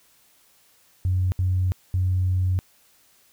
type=tone bursts at uneven times; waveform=sine; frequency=92 Hz; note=F#2; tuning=9 cents flat; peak=-18 dBFS; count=3; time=1.05-1.32 / 1.39-1.72 / 1.94-2.59 s; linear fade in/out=0 ms; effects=tanh soft clip ceiling -14 dBFS + white hiss -59 dBFS RMS until 3.32 s